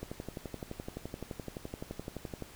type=click train; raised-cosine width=2 ms; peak=-25 dBFS; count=29; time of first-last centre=0.03-2.423 s; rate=11.7 Hz; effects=pink hiss -53 dBFS RMS until 2.55 s